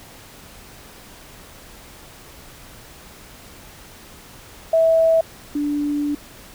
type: tone pair in turn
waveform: sine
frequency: 652 / 291.9 Hz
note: E5 / D4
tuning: -19 / -10 cents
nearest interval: octave + major second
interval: 1391 cents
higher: first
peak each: -12 / -19 dBFS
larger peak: first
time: 4.73-5.21 / 5.55-6.15 s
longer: second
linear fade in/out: 5 ms
effects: pink hiss -43 dBFS RMS until 6.54 s